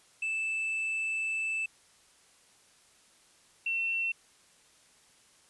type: tone pair in turn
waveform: triangle / sine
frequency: 2637 / 2702 Hz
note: E7 / E7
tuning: 0 / +42 cents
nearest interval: unison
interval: 42 cents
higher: second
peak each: -28 dBFS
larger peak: neither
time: 0.22-1.66 / 3.66-4.12 s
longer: first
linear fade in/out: 5 ms
effects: white hiss -62 dBFS RMS until 5.49 s + resampled to 24000 Hz